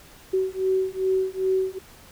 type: beating tone pair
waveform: sine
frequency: 376.8 / 379.3 Hz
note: F#4 / F#4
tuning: +32 / +43 cents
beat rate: 2.5 Hz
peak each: -24 dBFS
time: 0.33-1.79 s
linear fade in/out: 10 ms
effects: pink hiss -49 dBFS RMS until 2.11 s